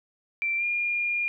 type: tone with pitch glide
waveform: sine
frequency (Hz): 2349 to 2414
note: D7 to D7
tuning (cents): 0 to +47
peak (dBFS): -24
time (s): 0.42-1.28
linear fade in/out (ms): 0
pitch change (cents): +47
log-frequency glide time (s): 0.57-0.64
effects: none